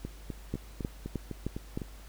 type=two click trains; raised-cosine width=3 ms; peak=-19 / -23 dBFS; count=5 / 8; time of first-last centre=0.54-1.775 / 0.05-1.818 s; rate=3.24 / 3.96 Hz; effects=added 50 Hz sine -46 dBFS peak until 2.08 s + pink hiss -55 dBFS RMS until 2.08 s